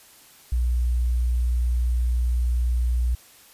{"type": "tone with sample-and-hold", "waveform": "sine", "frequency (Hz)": 60.6, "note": "B1", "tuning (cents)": -32, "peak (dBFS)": -19, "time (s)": [0.52, 3.15], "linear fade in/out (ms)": 5, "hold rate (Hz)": 8820, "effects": ["white hiss -51 dBFS RMS until 3.53 s", "resampled to 32000 Hz"]}